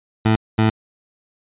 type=tone bursts at uneven times; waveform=20% pulse; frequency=110 Hz; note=A2; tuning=in tune; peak=-8 dBFS; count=2; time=0.25-0.36 / 0.58-0.7 s; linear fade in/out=10 ms; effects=resampled to 8000 Hz